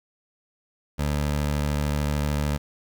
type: tone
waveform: 20% pulse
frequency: 73.42 Hz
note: D2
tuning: in tune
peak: -18 dBFS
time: 0.98-2.58 s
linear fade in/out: 20 ms
effects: 10-bit